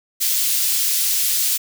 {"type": "high-pass noise", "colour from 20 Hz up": "white", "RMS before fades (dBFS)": -19, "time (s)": [0.2, 1.58], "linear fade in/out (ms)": 20, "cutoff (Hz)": 3400, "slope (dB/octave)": 12, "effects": []}